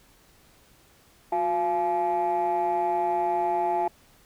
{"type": "tone cluster", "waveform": "sine", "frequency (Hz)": [359.9, 687, 855], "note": ["F#4", "F5", "A5"], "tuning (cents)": [-48, -29, -50], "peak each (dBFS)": [-28, -25, -24], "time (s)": [1.32, 3.88], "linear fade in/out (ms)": 5, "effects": ["tanh soft clip ceiling -18 dBFS", "pink hiss -58 dBFS RMS until 4.25 s"]}